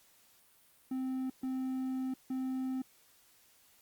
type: tone bursts at uneven times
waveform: triangle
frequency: 260.3 Hz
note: C4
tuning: 9 cents flat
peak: -31 dBFS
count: 3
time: 0.91-1.3 / 1.43-2.14 / 2.3-2.82 s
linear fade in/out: 5 ms
effects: white hiss -65 dBFS RMS until 3.81 s + Opus 48 kbps